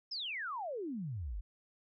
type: exponential sweep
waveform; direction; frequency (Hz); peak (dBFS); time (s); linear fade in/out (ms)
sine; down; 5390 to 42.34; -37; 0.11-1.41; 10
effects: none